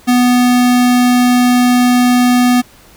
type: tone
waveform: square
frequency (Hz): 246.9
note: B3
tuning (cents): 0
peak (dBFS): -8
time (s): 0.07-2.62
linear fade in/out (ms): 20
effects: pink hiss -43 dBFS RMS until 2.96 s